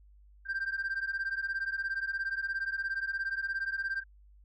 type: beating tone pair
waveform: sine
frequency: 1568 / 1585 Hz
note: G6 / G6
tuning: 0 / +19 cents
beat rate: 17 Hz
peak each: -33 / -32 dBFS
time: 0.45-4.04 s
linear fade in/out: 50 ms
effects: tanh soft clip ceiling -28 dBFS + added 50 Hz sine -55 dBFS peak until 4.44 s